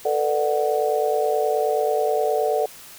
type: chord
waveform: sine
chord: B minor seventh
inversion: third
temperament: just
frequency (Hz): 444.5 / 493.9 / 592.7 / 740.8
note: A4 / B4 / D5 / F#5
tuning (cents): +18 / 0 / +16 / +2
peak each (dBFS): -22 / -28 / -24 / -24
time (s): 0.05-2.66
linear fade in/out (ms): 5
effects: white hiss -43 dBFS RMS until 2.98 s